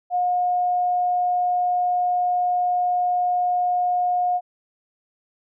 sine tone, 718 Hz, F5, 48 cents sharp, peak -18 dBFS, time 0.1-4.41 s, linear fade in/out 50 ms, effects none

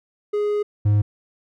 triangle tone pair in turn, 415.7 / 103.92 Hz, G#4 / G#2, +2 / +2 cents, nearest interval 2 octaves, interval 2400 cents, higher first, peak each -17 / -12 dBFS, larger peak second, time 0.33-0.63 / 0.85-1.02 s, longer first, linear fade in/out 10 ms, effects none

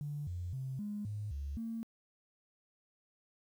triangle tone with pitch steps, 146.4 / 88.5 / 132 / 207.3 / 104.6 / 70.5 / 227 Hz, D3 / F2 / C3 / G#3 / G#2 / C#2 / A#3, -5 / +23 / +16 / -3 / +13 / +30 / -46 cents, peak -33 dBFS, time 0.01-1.83 s, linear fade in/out 0 ms, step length 260 ms, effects tanh soft clip ceiling -35 dBFS + 11-bit

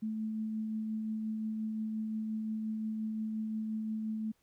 sine tone with tremolo, 218.2 Hz, A3, 14 cents flat, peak -32 dBFS, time 0.02-4.32 s, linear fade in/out 10 ms, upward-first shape triangle, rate 5.7 Hz, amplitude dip 25%, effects pink hiss -74 dBFS RMS until 4.42 s

